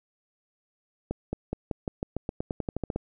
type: accelerating click train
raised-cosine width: 2 ms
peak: -16 dBFS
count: 16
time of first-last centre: 1.11-2.96 s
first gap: 220 ms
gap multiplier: 0.91
effects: none